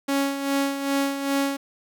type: tone with tremolo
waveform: sawtooth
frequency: 277.2 Hz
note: C#4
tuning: in tune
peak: -16 dBFS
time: 0.08-1.57 s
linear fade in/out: 10 ms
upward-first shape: sine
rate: 2.5 Hz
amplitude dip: 60%
effects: 9-bit